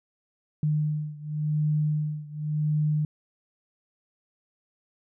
sine beating tone pair, 151.2 / 152.11 Hz, D#3 / D#3, -49 / -39 cents, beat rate 0.91 Hz, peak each -26 / -28 dBFS, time 0.63-3.05 s, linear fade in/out 2 ms, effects none

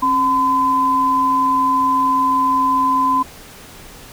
sine tone pair together, 269.4 / 1017 Hz, C#4 / C6, -49 / -50 cents, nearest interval octave + major seventh, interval 2299 cents, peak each -22 / -13 dBFS, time 0.02-3.23 s, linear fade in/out 10 ms, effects pink hiss -39 dBFS RMS until 4.12 s

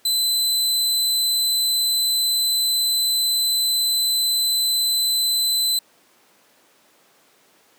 sawtooth tone, 4031 Hz, B7, 35 cents sharp, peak -15 dBFS, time 0.05-5.79 s, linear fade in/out 5 ms, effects pink hiss -56 dBFS RMS until 7.78 s + high-pass 300 Hz 12 dB/octave

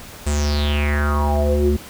square tone with low-pass filter sweep, 73.42 Hz, D2, in tune, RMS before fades -18 dBFS, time 0.26-1.77 s, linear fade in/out 10 ms, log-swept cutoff 8500 to 290 Hz, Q 6.9, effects pink hiss -38 dBFS RMS until 1.89 s

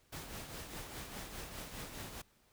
pink noise with tremolo, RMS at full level -44 dBFS, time 0.12-2.22 s, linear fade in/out 10 ms, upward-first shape triangle, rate 4.9 Hz, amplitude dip 55%, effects pink hiss -70 dBFS RMS until 2.52 s

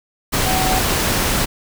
sine tone in noise, 751 Hz, F#5, 26 cents sharp, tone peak -20 dBFS, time 0.45-0.8 s, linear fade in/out 20 ms, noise pink, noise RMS -18 dBFS, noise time 0.32-1.46 s, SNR -5 dB, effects none

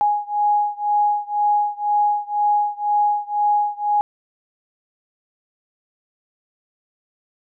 sine beating tone pair, 829 / 831 Hz, G#5 / G#5, -3 / +1 cents, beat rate 2 Hz, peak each -19 / -20 dBFS, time 0.01-4.01 s, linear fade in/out 0 ms, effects none

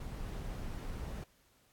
brown noise, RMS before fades -41 dBFS, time 0-1.24 s, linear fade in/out 5 ms, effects pink hiss -69 dBFS RMS until 1.72 s + AAC 64 kbps

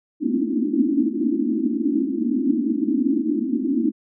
white band-pass noise, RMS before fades -21 dBFS, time 0.2-3.92 s, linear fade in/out 50 ms, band 220 to 330 Hz, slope 96 dB/octave, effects none

